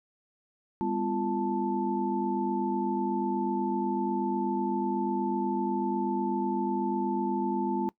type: tone cluster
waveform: sine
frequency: 202 / 250.1 / 343.1 / 880 Hz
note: G#3 / B3 / F4 / A5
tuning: -48 / +22 / -31 / 0 cents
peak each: -32 / -33 / -31 / -32 dBFS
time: 0.81-7.89 s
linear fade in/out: 0 ms
effects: noise-tail reverb RT60 0.1 s tail -21 dB re dry